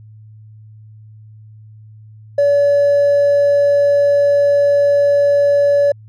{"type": "tone with hard clipping", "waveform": "triangle", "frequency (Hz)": 571, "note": "D5", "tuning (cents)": -49, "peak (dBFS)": -9, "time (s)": [2.38, 5.92], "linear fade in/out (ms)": 5, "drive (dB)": 2, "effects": ["added 108 Hz sine -37 dBFS peak until 6.08 s"]}